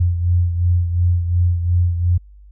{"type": "beating tone pair", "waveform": "sine", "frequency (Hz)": [87.31, 90.11], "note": ["F2", "F#2"], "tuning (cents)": [0, -45], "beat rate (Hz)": 2.8, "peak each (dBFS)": [-14, -22], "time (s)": [0, 2.18], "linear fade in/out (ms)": 10, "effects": ["added 50 Hz sine -40 dBFS peak until 2.51 s"]}